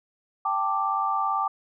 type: chord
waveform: sine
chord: G suspended second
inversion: none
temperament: just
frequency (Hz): 784 / 882 / 1176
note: G5 / A5 / D6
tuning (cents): 0 / +4 / +2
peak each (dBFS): -28 / -29 / -25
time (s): 0.45-1.48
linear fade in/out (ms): 5
effects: none

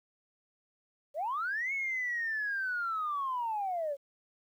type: linear two-way sweep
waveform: sine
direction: up then down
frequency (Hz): 541 to 2217 to 541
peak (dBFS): -30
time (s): 1.14-3.97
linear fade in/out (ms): 50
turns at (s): 1.73
effects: tanh soft clip ceiling -26 dBFS + 11-bit

